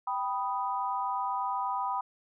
sine chord, G augmented, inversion none, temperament equal, 784 / 987.8 / 1244.5 Hz, G5 / B5 / D#6, 0 / 0 / 0 cents, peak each -34 / -31 / -36 dBFS, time 0.07-2.01 s, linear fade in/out 5 ms, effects none

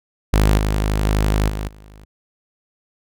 sawtooth tone with level steps, 51.91 Hz, G#1, in tune, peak -8 / -13 / -11 / -19 / -37 dBFS, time 0.33-2.05 s, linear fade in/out 5 ms, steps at 0.58 / 1.04 / 1.49 / 1.68 s, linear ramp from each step 5 ms, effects none

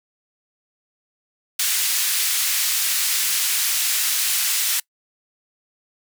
white band-pass noise, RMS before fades -21 dBFS, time 1.59-4.8 s, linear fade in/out 5 ms, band 1900 to 15000 Hz, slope 12 dB/octave, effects noise-tail reverb RT60 0.1 s tail -24 dB re dry

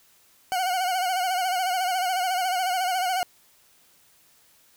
40% pulse tone with vibrato, 737 Hz, F#5, 7 cents flat, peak -22 dBFS, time 0.52-3.23 s, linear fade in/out 0 ms, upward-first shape sine, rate 14 Hz, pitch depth 66 cents each way, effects white hiss -59 dBFS RMS until 4.76 s

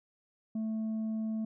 sine tone with tanh clipping, 220 Hz, A3, in tune, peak -32 dBFS, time 0.55-1.45 s, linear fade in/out 5 ms, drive 3 dB, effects none

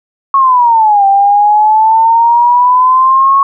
sine exponential two-way sweep, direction down then up, 1106 to 784 to 1106 Hz, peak -4 dBFS, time 0.34-3.43 s, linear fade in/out 2 ms, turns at 1.06 s, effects none

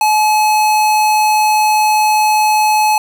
square tone, 855 Hz, A5, 50 cents flat, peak -10 dBFS, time 0.01-2.98 s, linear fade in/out 2 ms, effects none

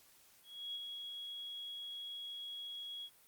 sine tone with ADSR envelope, 3322 Hz, G#7, in tune, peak -39 dBFS, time 0.43-3.1 s, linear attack 320 ms, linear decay 29 ms, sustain -4 dB, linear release 57 ms, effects white hiss -65 dBFS RMS until 3.27 s + Opus 48 kbps

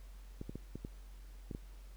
clicks, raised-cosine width 3 ms, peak -29 dBFS, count 7, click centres 0.414 / 0.495 / 0.556 / 0.756 / 0.849 / 1.512 / 1.549 s, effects added 46 Hz sine -49 dBFS peak until 1.96 s + pink hiss -65 dBFS RMS until 1.96 s

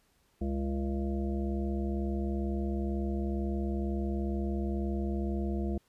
harmonic tone with a mistuned harmonic, 68.4 Hz, C#2, 23 cents flat, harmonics 1 / 3 / 5 / 7 / 9 / 10, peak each -32 / -34 / -37 / -46 / -48 / -45 dBFS, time 0.41-5.78 s, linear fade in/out 5 ms, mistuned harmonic 9, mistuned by -39 cents, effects pink hiss -70 dBFS RMS until 5.88 s + resampled to 32000 Hz

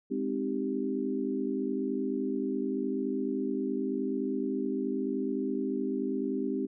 sine chord, Ab major seventh, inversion none, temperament equal, 207.7 / 261.6 / 311.1 / 392 Hz, Ab3 / C4 / Eb4 / G4, 0 / 0 / 0 / 0 cents, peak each -36 / -32 / -36 / -34 dBFS, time 0.1-6.67 s, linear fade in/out 20 ms, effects none

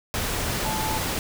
sine tone in noise, 872 Hz, A5, 16 cents flat, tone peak -28 dBFS, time 0.65-0.98 s, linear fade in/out 0 ms, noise pink, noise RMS -27 dBFS, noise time 0.14-1.19 s, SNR -4 dB, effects none

